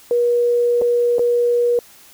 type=tone with dropouts; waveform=sine; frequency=480 Hz; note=B4; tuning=49 cents flat; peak=-13 dBFS; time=0.11-1.79 s; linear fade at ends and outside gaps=1 ms; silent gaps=0.814-0.819 / 1.184-1.193 s; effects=white hiss -46 dBFS RMS until 2.13 s